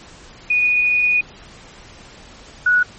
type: tone pair in turn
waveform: sine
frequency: 2467 / 1466.9 Hz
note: D#7 / F#6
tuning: -15 / -15 cents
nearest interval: major sixth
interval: 900 cents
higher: first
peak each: -13 / -11 dBFS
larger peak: second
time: 0.5-1.21 / 2.66-2.83 s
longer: first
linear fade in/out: 5 ms
effects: pink hiss -42 dBFS RMS until 2.98 s + MP3 32 kbps